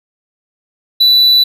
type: tone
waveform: triangle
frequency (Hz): 3968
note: B7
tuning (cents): +7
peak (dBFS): -4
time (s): 1-1.44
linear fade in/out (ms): 10
effects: none